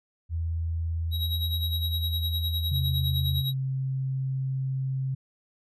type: tone with vibrato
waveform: sine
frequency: 82.41 Hz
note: E2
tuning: in tune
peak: -26 dBFS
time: 0.29-3.44 s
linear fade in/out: 50 ms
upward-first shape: triangle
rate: 18 Hz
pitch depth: 11 cents each way
type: tone with tremolo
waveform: square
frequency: 3833 Hz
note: A#7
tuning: 47 cents sharp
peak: -28 dBFS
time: 1.11-3.54 s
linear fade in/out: 50 ms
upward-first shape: sine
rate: 9.8 Hz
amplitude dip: 70%
type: tone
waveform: sine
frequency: 132.8 Hz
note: C3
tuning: 26 cents sharp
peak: -26 dBFS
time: 2.71-5.15 s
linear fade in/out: 10 ms
effects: resampled to 32000 Hz